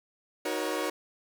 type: chord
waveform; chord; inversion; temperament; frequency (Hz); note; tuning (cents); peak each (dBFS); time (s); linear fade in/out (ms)
sawtooth; D# minor seventh; none; equal with one note detuned; 311.1 / 370 / 476.2 / 554.4; D#4 / F#4 / A#4 / C#5; 0 / 0 / +37 / 0; -31; 0.45-0.9; 5
effects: 10-bit